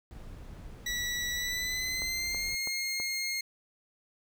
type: noise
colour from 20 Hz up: brown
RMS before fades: -45 dBFS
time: 0.11-2.55 s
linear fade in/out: 0 ms
type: tone with pitch glide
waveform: 20% pulse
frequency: 1948 to 2137 Hz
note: B6 to C7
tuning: -24 to +36 cents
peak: -26 dBFS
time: 0.86-3.41 s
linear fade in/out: 5 ms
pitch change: +160 cents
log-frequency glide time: 1.33-2.52 s
type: click train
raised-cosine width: 1 ms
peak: -28 dBFS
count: 4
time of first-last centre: 2.02-3 s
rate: 3.06 Hz
effects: none